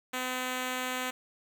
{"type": "tone", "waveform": "5% pulse", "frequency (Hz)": 254.3, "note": "C4", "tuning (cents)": -49, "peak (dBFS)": -20, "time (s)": [0.13, 1.11], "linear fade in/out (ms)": 10, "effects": []}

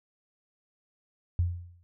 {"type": "tone with exponential decay", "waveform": "sine", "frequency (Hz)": 87.31, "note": "F2", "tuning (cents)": 0, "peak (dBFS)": -20, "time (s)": [1.39, 1.83], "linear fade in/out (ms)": 0, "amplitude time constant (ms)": 95, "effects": []}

